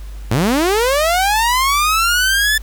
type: linear sweep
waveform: sawtooth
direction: up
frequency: 98 to 1760 Hz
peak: -9 dBFS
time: 0.31-2.58 s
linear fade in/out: 5 ms
effects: added 50 Hz sine -27 dBFS peak until 2.62 s + pink hiss -45 dBFS RMS until 2.62 s